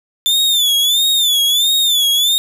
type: tone with vibrato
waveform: 40% pulse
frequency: 3520 Hz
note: A7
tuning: in tune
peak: -10 dBFS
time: 0.26-2.38 s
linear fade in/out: 0 ms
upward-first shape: sine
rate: 1.5 Hz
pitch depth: 110 cents each way
effects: none